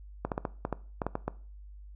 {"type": "clicks", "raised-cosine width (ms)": 1, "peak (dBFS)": -16, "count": 10, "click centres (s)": [0.25, 0.318, 0.379, 0.452, 0.651, 0.727, 1.018, 1.066, 1.154, 1.28], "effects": ["noise-tail reverb RT60 0.4 s tail -19 dB re dry", "added 50 Hz sine -45 dBFS peak until 1.95 s"]}